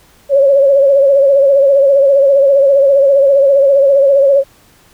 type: tone with vibrato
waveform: sine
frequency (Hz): 553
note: C#5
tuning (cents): -4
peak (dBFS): -5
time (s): 0.29-4.44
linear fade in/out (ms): 50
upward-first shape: triangle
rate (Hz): 15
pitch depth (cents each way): 66
effects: pink hiss -47 dBFS RMS until 4.93 s